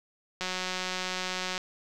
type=click train; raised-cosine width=0.2 ms; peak=-15 dBFS; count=216; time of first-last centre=0.41-1.578 s; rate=184 Hz; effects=none